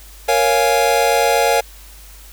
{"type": "chord", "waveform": "square", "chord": "Bb minor seventh", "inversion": "none", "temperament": "equal", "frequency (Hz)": [466.2, 554.4, 698.5, 830.6], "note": ["Bb4", "Db5", "F5", "Ab5"], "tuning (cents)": [0, 0, 0, 0], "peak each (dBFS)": -19, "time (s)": [0.28, 1.61], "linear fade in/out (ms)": 10, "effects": ["added 50 Hz sine -39 dBFS peak until 2.32 s", "white hiss -43 dBFS RMS until 2.32 s"]}